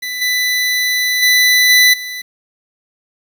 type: tone with level steps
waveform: 25% pulse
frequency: 1992 Hz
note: B6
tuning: 14 cents sharp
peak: -17 / -10 / -5 / -3 / -20 dBFS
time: 0.02-2.22 s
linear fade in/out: 10 ms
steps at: 0.21 / 1.22 / 1.69 / 1.93 s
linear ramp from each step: 10 ms
effects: 7-bit